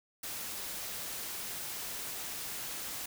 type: noise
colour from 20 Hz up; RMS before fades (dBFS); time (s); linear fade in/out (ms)
white; -40; 0.23-3.06; 5
effects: none